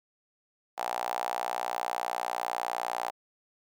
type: tone with high-pass filter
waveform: sawtooth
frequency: 59.9 Hz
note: A#1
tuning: 48 cents sharp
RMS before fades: -33 dBFS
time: 0.77-3.11 s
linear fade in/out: 20 ms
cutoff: 780 Hz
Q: 5.2
effects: none